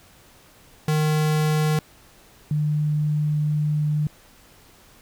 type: tone pair in turn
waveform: square / sine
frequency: 153.7 / 150.36 Hz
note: D#3 / D3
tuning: -21 / +41 cents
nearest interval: unison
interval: 38 cents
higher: first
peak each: -19 / -19 dBFS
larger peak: neither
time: 0.88-1.79 / 2.51-4.07 s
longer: second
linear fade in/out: 2 ms
effects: pink hiss -52 dBFS RMS until 5.01 s